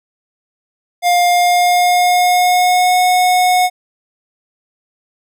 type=tone with pitch glide; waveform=square; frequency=706 to 728.8 Hz; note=F5 to F#5; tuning=+19 to -26 cents; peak=-10 dBFS; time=1.02-3.7 s; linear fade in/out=50 ms; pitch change=+55 cents; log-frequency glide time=1.26-2.98 s; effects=none